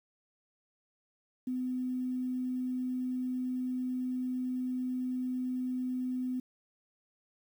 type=tone with quantisation; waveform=sine; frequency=253.5 Hz; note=B3; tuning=45 cents sharp; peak=-31 dBFS; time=1.47-6.4 s; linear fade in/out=5 ms; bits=10; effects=none